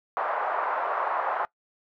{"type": "band-pass noise", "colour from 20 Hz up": "white", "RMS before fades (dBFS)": -28, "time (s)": [0.17, 1.45], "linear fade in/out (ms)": 0, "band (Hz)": [610, 1200], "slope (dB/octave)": 24, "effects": ["noise-tail reverb RT60 0.1 s tail -21 dB re dry"]}